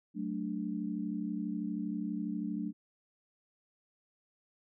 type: chord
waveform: sine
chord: D major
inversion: first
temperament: equal with one note detuned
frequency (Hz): 187.58 / 220 / 293.7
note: F#3 / A3 / D4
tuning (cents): +24 / 0 / 0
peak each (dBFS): -38 / -37 / -38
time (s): 0.14-2.73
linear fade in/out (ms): 50
effects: none